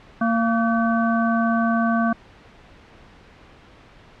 harmonic tone with a mistuned harmonic, 229.1 Hz, A#3, 30 cents flat, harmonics 1 / 3 / 5 / 7, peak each -19 / -24 / -26 / -27 dBFS, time 0.21-2.13 s, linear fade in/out 5 ms, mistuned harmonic 7, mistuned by -89 cents, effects pink hiss -48 dBFS RMS until 4.2 s + low-pass 3000 Hz 12 dB/octave

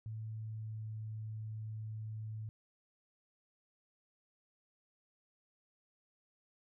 sine tone with pitch glide, 110 to 109.05 Hz, A2 to A2, 0 to -15 cents, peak -40 dBFS, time 0.06-2.49 s, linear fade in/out 0 ms, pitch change -15 cents, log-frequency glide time 0.26-0.91 s, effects none

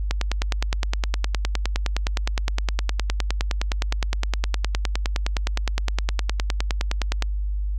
click train, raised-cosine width 0.2 ms, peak -6 dBFS, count 70, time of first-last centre 0.11-7.223 s, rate 9.7 Hz, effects added 50 Hz sine -22 dBFS peak until 7.78 s

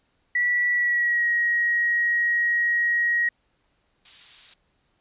sine tone with pitch glide, 1949 to 1893.5 Hz, B6 to A#6, -23 to +27 cents, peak -19 dBFS, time 0.35-3.29 s, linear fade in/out 5 ms, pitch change -50 cents, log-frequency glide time 0.73-1.27 s
violet noise, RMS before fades -32 dBFS, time 4.05-4.54 s, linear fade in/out 5 ms
effects pink hiss -69 dBFS RMS until 5 s + resampled to 8000 Hz

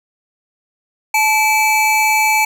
square tone pair together, 865 / 2311 Hz, A5 / D7, -30 / -28 cents, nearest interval octave + perfect fourth, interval 1702 cents, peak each -15 dBFS, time 1.14-2.45 s, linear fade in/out 5 ms, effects none

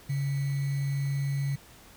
sine tone with sample-and-hold, 139.3 Hz, C#3, 9 cents sharp, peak -26 dBFS, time 0.09-1.56 s, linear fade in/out 10 ms, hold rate 2100 Hz, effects pink hiss -53 dBFS RMS until 1.96 s

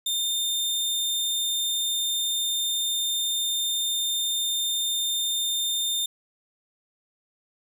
sawtooth tone, 3618 Hz, A7, 48 cents sharp, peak -21 dBFS, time 0.06-6.06 s, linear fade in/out 5 ms, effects none

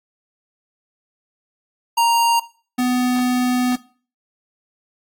square tone pair in turn, 932.3 / 249.5 Hz, A#5 / B3, 0 / +18 cents, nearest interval octave + major seventh, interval 2282 cents, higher first, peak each -14 / -17 dBFS, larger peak first, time 1.97-2.4 / 2.78-3.76 s, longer second, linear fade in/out 10 ms, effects noise-tail reverb RT60 0.4 s tail -18 dB re dry + AAC 64 kbps

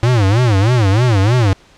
square tone with vibrato, 110 Hz, A2, in tune, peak -10 dBFS, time 0.03-1.53 s, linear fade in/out 0 ms, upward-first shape sine, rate 3.2 Hz, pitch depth 250 cents each way, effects pink hiss -47 dBFS RMS until 1.77 s + low-pass 6000 Hz 12 dB/octave

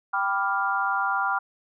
sine chord, G dominant seventh, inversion none, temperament equal with one note detuned, 784 / 987.8 / 1179.4 / 1396.9 Hz, G5 / B5 / D6 / F6, 0 / 0 / +7 / 0 cents, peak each -28 / -29 / -29 / -26 dBFS, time 0.13-1.39 s, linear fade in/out 10 ms, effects none

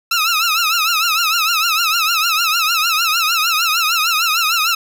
15% pulse tone with vibrato, 1318.5 Hz, E6, in tune, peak -7 dBFS, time 0.11-4.75 s, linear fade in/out 5 ms, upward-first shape triangle, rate 6.6 Hz, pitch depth 140 cents each way, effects none

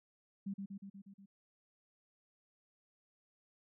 sine tone with echo, 197.1 Hz, G3, 10 cents sharp, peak -37 dBFS, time 0.46-0.54 s, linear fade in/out 10 ms, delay 120 ms, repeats 6, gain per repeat -3 dB, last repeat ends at 1.26 s, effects none

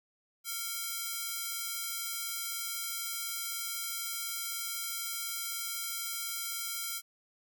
5% pulse ring-modulated tone, 1813 Hz, A#6, 49 cents flat, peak -21 dBFS, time 0.44-7.02 s, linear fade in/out 50 ms, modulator 428 Hz, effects none

